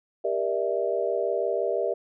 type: chord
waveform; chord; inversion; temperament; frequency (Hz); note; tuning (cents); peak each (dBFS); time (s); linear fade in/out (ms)
sine; E half-diminished seventh; first; just; 395.6 / 474.7 / 593.3 / 659.3; G4 / Bb4 / D5 / E5; +16 / +31 / +18 / 0; -29; 0.24-1.94; 10
effects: none